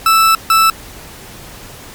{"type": "tone bursts at uneven times", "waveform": "40% pulse", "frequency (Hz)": 1318.5, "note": "E6", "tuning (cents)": 0, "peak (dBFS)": -6, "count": 2, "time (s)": [[0.06, 0.35], [0.5, 0.7]], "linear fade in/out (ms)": 2, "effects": ["pink hiss -34 dBFS RMS until 1.94 s", "MP3 96 kbps"]}